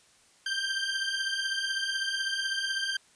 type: beating tone pair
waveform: 20% pulse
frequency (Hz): 1568 / 1584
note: G6 / G6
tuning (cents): 0 / +18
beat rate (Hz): 16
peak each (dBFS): -27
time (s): 0.46-2.97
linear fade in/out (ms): 5
effects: white hiss -61 dBFS RMS until 3.15 s + resampled to 22050 Hz